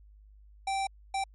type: tone bursts at uneven times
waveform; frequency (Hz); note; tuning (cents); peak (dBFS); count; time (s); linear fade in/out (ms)
square; 780; G5; -9; -29; 2; 0.67-0.87 / 1.14-1.24; 5
effects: added 51 Hz sine -52 dBFS peak until 1.34 s + MP3 48 kbps